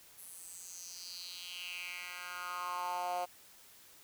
10% pulse tone with high-pass filter sweep, 178.4 Hz, F3, 37 cents sharp, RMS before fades -42 dBFS, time 0.17-3.26 s, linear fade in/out 20 ms, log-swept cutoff 11000 to 640 Hz, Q 4.2, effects white hiss -59 dBFS RMS until 4.03 s

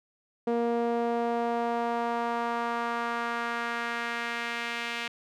sawtooth tone with band-pass filter sweep, 235 Hz, A#3, 14 cents sharp, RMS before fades -30 dBFS, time 0.47-5.08 s, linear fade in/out 5 ms, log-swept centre 480 to 2500 Hz, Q 1.6, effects none

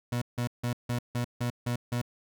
30% pulse tone bursts, 120.9 Hz, B2, 36 cents flat, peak -25 dBFS, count 8, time 0.12-2.016 s, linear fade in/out 5 ms, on 97 ms, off 160 ms, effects none

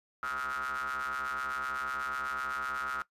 45% pulse ring-modulated tone, 66.8 Hz, C2, 36 cents sharp, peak -30 dBFS, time 0.23-3.02 s, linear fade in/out 0 ms, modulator 1340 Hz, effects noise-tail reverb RT60 0.1 s tail -18 dB re dry + resampled to 32000 Hz

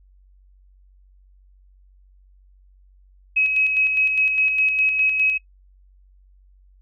sine tone with tremolo, 2552 Hz, D#7, 43 cents sharp, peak -15 dBFS, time 3.36-5.38 s, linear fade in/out 10 ms, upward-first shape square, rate 4.9 Hz, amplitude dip 40%, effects noise-tail reverb RT60 0.1 s tail -21 dB re dry + added 47 Hz sine -50 dBFS peak until 6.81 s

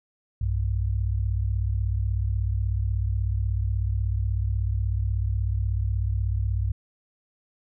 sine tone pair together, 61.9 / 98.26 Hz, B1 / G2, +5 / +5 cents, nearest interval minor sixth, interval 800 cents, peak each -25 / -25 dBFS, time 0.41-6.72 s, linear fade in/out 5 ms, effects none

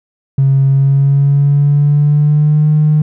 triangle tone with pitch glide, 136.3 to 152.11 Hz, C#3 to D#3, -29 to -39 cents, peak -3 dBFS, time 0.38-3.02 s, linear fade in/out 5 ms, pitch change +190 cents, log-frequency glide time 0.68-2.7 s, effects tanh soft clip ceiling -4 dBFS

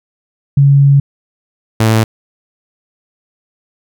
sine / sawtooth tone pair in turn, 140 / 110.96 Hz, C#3 / A2, +18 / +15 cents, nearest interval major third, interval 403 cents, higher first, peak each -4 dBFS, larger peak neither, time 0.57-1 / 1.8-2.04 s, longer first, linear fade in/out 5 ms, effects none

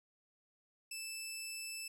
15% pulse tone, 2637 Hz, E7, in tune, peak -35 dBFS, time 0.91-1.88 s, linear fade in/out 5 ms, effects none

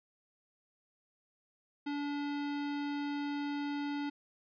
square tone, 288.1 Hz, D4, 33 cents flat, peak -35 dBFS, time 1.86-4.1 s, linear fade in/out 10 ms, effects resampled to 11025 Hz

